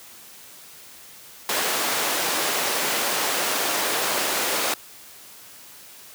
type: high-pass noise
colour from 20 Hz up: pink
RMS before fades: -24 dBFS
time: 1.49-4.74 s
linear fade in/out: 2 ms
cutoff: 450 Hz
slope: 12 dB/octave
effects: white hiss -45 dBFS RMS until 6.14 s + high-pass 80 Hz 12 dB/octave